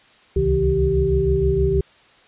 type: tone cluster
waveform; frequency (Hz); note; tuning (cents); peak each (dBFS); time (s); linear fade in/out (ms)
sine; 66.5 / 72.8 / 133.5 / 160.7 / 389.4; C2 / D2 / C3 / E3 / G4; +29 / -15 / +35 / -44 / -12; -22 / -24 / -26 / -25 / -18; 0.36-1.81; 5
effects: white hiss -52 dBFS RMS until 2.27 s + resampled to 8000 Hz